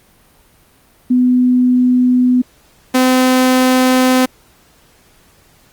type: tone pair in turn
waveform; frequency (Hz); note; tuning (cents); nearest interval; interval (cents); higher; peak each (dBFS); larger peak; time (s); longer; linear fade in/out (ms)
sine / sawtooth; 250 / 256.3; B3 / C4; +21 / -36; unison; 43; second; -8 / -5; second; 1.1-2.42 / 2.94-4.26; neither; 10
effects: pink hiss -50 dBFS RMS until 5.72 s + Opus 32 kbps